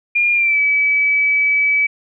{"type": "tone with pitch glide", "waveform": "sine", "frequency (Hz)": [2412, 2291], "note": ["D7", "D7"], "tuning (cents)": [46, -44], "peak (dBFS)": -12, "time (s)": [0.15, 1.87], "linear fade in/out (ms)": 10, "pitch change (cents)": -90, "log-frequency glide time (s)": [0.34, 0.59], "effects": []}